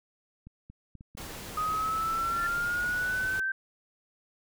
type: clicks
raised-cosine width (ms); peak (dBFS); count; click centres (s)
5; -34; 8; 0.47 / 0.7 / 0.953 / 1.009 / 1.151 / 1.69 / 1.721 / 1.767
type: noise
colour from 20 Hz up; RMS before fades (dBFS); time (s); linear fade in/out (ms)
pink; -41; 1.17-3.4; 5
type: exponential sweep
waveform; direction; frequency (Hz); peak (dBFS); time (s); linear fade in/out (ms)
sine; up; 1244.5 to 1565; -27; 1.57-3.52; 5
type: tone with exponential growth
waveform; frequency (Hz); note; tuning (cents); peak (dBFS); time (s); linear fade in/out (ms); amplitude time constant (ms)
sine; 1760; A6; 0; -30; 2.22-2.47; 5; 54
effects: none